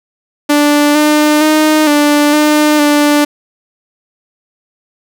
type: tone with pitch steps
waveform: sawtooth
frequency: 293.2 / 301 / 308.5 / 293.7 / 301.2 / 293.7 Hz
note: D4 / D4 / D#4 / D4 / D4 / D4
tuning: -3 / +43 / -15 / 0 / +44 / 0 cents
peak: -3 dBFS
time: 0.49-3.25 s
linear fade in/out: 10 ms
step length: 460 ms
effects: none